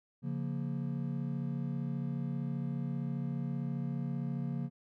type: chord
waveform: triangle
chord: Bb minor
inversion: first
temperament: just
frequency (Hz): 139.85 / 174.81 / 233.1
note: Db3 / F3 / Bb3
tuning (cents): +16 / +2 / 0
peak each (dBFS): -34 / -37 / -37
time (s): 0.22-4.7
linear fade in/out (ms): 50
effects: none

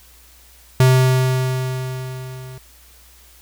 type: tone with level ramp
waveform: square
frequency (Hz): 129.3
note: C3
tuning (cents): -20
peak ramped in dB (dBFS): -9 to -34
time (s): 0.8-2.58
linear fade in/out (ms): 2
effects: added 60 Hz sine -49 dBFS peak until 3.41 s + white hiss -49 dBFS RMS until 3.41 s

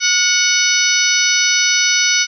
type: harmonic tone with a mistuned harmonic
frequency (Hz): 740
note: F#5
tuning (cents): 0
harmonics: 2 / 3 / 4 / 5 / 6 / 7 / 8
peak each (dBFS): -20 / -18 / -21 / -22 / -22 / -20 / -17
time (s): 0-2.27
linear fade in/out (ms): 50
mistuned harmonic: 2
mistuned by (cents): -39
effects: none

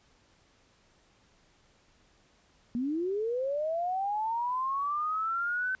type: linear sweep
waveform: sine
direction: up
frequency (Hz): 230.4 to 1533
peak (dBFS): -28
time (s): 2.75-5.75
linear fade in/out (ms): 0
effects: pink hiss -65 dBFS RMS until 5.8 s + resampled to 16000 Hz

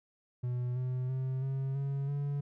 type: tone with pitch steps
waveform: triangle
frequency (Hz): 123.47 / 127.09 / 130.81 / 134.64 / 138.59 / 142.65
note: B2 / C3 / C3 / C3 / C#3 / C#3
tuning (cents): 0 / -50 / 0 / +50 / 0 / +50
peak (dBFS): -29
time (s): 0.43-2.41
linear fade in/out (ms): 10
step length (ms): 330
effects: none

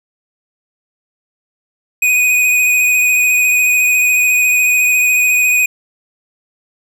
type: tone with vibrato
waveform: square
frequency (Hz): 2489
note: D#7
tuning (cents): 0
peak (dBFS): -10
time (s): 2.02-5.66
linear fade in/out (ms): 5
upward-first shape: sine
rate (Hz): 14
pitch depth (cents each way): 19
effects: none

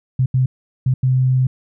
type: tone bursts at uneven times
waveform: sine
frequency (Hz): 129.1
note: C3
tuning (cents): -23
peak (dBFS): -12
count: 4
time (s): 0.19-0.26 / 0.34-0.46 / 0.86-0.94 / 1.03-1.47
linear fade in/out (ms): 5
effects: none

